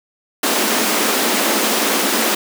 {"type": "high-pass noise", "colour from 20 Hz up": "pink", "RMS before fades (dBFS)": -17, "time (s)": [0.43, 2.35], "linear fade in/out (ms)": 5, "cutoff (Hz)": 200, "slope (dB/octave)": 96, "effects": []}